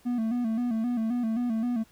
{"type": "tone with vibrato", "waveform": "triangle", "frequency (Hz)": 233.1, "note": "A#3", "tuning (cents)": 0, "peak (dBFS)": -23, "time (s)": [0.05, 1.84], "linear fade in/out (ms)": 20, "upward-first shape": "square", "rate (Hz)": 3.8, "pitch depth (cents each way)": 79, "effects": ["pink hiss -60 dBFS RMS until 1.91 s"]}